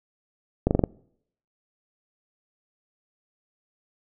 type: slowing click train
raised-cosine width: 2 ms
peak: -6 dBFS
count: 5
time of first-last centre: 0.67-0.838 s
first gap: 39 ms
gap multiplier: 1.05
effects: noise-tail reverb RT60 0.7 s tail -25 dB re dry